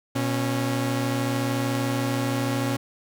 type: tone pair together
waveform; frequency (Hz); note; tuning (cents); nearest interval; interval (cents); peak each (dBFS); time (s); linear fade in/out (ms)
sawtooth; 120.8 / 275; B2 / C#4; -38 / -14; octave + major second; 1424; -22; 0.15-2.77; 10
effects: none